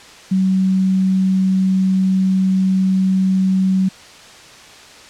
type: tone with quantisation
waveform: sine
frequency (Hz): 189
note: F#3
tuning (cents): +37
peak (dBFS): -12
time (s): 0.31-3.89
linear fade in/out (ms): 10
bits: 7
effects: white hiss -40 dBFS RMS until 5.09 s + low-pass 6000 Hz 12 dB/octave